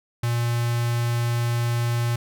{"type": "tone with notch filter", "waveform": "square", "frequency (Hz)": 118.7, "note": "A#2", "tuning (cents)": 32, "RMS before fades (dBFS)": -23, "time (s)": [0.23, 2.16], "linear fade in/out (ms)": 5, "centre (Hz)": 440, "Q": 1.1, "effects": []}